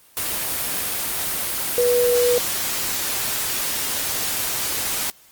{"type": "tone in noise", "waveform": "sine", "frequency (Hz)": 486.9, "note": "B4", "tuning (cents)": -25, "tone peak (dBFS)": -15, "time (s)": [1.78, 2.38], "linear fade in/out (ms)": 0, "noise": "white", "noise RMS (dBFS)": -24, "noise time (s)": [0.17, 5.1], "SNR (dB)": 6, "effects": ["white hiss -52 dBFS RMS until 5.31 s", "Opus 24 kbps"]}